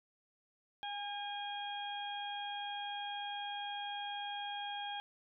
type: harmonic tone with a mistuned harmonic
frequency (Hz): 817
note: G#5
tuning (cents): -29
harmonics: 1 / 2 / 3 / 4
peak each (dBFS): -41 / -48 / -52 / -44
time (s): 0.83-5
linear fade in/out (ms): 0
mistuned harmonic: 2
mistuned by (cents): -18
effects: none